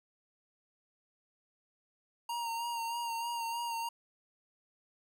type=tone with vibrato; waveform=square; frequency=932.3 Hz; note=A#5; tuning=in tune; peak=-35 dBFS; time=2.29-3.89 s; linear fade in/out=5 ms; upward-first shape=sine; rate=3.2 Hz; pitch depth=31 cents each way; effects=none